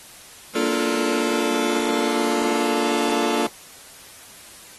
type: chord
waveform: sawtooth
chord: Bb major seventh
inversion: none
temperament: just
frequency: 233.1 / 291.4 / 349.6 / 437 Hz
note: Bb3 / D4 / F4 / A4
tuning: 0 / -13 / +2 / -12 cents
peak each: -22 dBFS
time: 0.55-3.47 s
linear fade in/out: 5 ms
effects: white hiss -44 dBFS RMS until 4.78 s + AAC 32 kbps